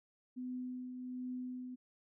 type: tone with tremolo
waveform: sine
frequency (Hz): 251.9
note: B3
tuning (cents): +34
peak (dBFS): -38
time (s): 0.36-1.76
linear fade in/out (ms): 20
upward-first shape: triangle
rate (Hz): 1.3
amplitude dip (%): 45
effects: none